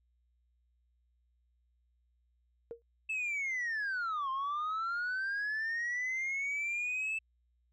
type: tone with exponential decay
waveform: sine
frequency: 466.2 Hz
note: A#4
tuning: in tune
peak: -35 dBFS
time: 2.71-2.82 s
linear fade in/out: 0 ms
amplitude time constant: 23 ms
type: linear two-way sweep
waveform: sine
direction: down then up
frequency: 2640 to 1046.5 to 2640 Hz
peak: -30 dBFS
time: 3.09-7.19 s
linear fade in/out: 10 ms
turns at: 4.3 s
effects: tanh soft clip ceiling -31 dBFS + added 60 Hz sine -70 dBFS peak until 7.72 s